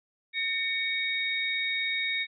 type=tone cluster; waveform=sine; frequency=1824 / 2241 / 3737 Hz; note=A#6 / C#7 / A#7; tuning=-38 / +18 / +4 cents; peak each=-35 / -29 / -32 dBFS; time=0.33-2.27 s; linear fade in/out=50 ms; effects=none